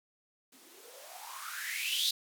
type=noise with band-pass filter sweep; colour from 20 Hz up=violet; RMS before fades=-38 dBFS; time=0.52-2.11 s; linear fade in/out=5 ms; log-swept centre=240 to 4000 Hz; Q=8.5; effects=none